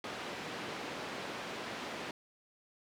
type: band-pass noise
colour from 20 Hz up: pink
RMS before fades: -42 dBFS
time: 0.04-2.11 s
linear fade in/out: 2 ms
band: 240 to 3800 Hz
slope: 12 dB/octave
effects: none